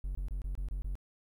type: tone bursts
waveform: triangle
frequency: 46.25 Hz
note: F#1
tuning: in tune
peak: -31 dBFS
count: 7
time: 0.04-0.954 s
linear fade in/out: 0 ms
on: 110 ms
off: 24 ms
effects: 12-bit